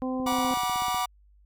harmonic tone, 257.5 Hz, C4, 28 cents flat, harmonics 1 / 2 / 3 / 4, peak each -28 / -34 / -38 / -40 dBFS, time 0.02-0.54 s, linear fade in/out 0 ms
click train, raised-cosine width 3 ms, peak -30 dBFS, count 13, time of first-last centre 0.2-0.945 s, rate 16.1 Hz
45% pulse chord, B minor, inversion second, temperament equal with one note detuned, 740 / 967.4 / 1174.7 Hz, F#5 / B5 / D6, 0 / -36 / 0 cents, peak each -30 dBFS, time 0.26-1.06 s, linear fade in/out 10 ms
effects added 50 Hz sine -55 dBFS peak until 1.45 s

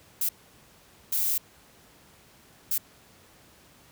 violet noise bursts at uneven times, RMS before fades -26 dBFS, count 3, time 0.21-0.29 / 1.12-1.38 / 2.71-2.78 s, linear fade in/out 5 ms, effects pink hiss -56 dBFS RMS until 3.91 s + high-pass 60 Hz 12 dB/octave

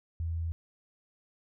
sine tone, 82.7 Hz, E2, 6 cents sharp, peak -30 dBFS, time 0.2-0.52 s, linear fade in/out 0 ms, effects none

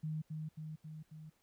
sine tone with echo, 155.56 Hz, D#3, in tune, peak -36 dBFS, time 0.03-0.22 s, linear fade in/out 10 ms, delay 270 ms, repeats 4, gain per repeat -3 dB, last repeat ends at 1.3 s, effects pink hiss -75 dBFS RMS until 1.42 s

